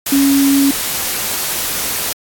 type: tone in noise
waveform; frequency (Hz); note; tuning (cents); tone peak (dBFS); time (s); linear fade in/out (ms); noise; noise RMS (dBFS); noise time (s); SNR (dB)
sine; 277.2; C#4; 0; -9; 0.12-0.71; 5; white; -19; 0.06-2.13; +7
effects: AAC 64 kbps